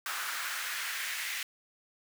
pink noise with high-pass filter sweep, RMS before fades -36 dBFS, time 0.06-1.43 s, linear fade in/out 2 ms, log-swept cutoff 1300 to 2100 Hz, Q 2.4, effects none

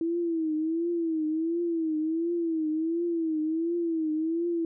sine tone with vibrato, 326.3 Hz, E4, 18 cents flat, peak -25 dBFS, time 0.01-4.65 s, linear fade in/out 2 ms, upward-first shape triangle, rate 1.4 Hz, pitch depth 110 cents each way, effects none

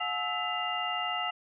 sine tone cluster, 721 / 854 / 1304 / 2007 / 2802 Hz, F#5 / G#5 / E6 / B6 / F7, -45 / +48 / -19 / +27 / +5 cents, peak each -35 / -39 / -35 / -38 / -34 dBFS, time 0-1.31 s, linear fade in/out 10 ms, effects none

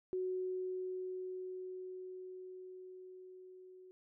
sine tone with level ramp, 370 Hz, F#4, in tune, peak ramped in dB -34 to -54 dBFS, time 0.13-3.91 s, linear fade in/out 0 ms, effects none

